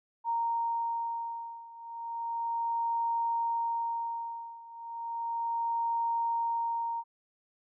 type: beating tone pair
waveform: sine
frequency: 928 / 928.34 Hz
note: A#5 / A#5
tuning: -8 / -7 cents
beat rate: 0.34 Hz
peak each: -32 / -34 dBFS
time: 0.24-7.04 s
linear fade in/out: 50 ms
effects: none